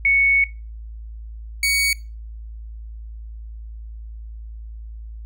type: tone pair in turn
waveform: sine / sawtooth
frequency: 2217 / 2240 Hz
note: C#7 / C#7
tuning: 0 / +18 cents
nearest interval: unison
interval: 18 cents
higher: second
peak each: -13 dBFS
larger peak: neither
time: 0.05-0.44 / 1.63-1.93 s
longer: first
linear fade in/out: 2 ms
effects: noise-tail reverb RT60 0.3 s tail -21 dB re dry + added 55 Hz sine -32 dBFS peak until 5.25 s